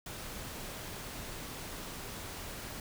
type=noise; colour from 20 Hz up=pink; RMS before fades=-43 dBFS; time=0.06-2.8 s; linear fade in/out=2 ms; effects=none